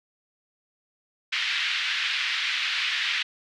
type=band-pass noise; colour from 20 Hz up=pink; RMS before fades=-27 dBFS; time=1.32-3.23 s; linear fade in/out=10 ms; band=1800 to 3900 Hz; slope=24 dB/octave; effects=none